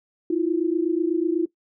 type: tone pair together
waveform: sine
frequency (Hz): 322.2 / 350.3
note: E4 / F4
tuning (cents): -39 / +5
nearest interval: minor second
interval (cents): 144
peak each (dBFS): -22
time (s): 0.3-1.46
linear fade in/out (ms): 5
effects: noise-tail reverb RT60 0.1 s tail -17 dB re dry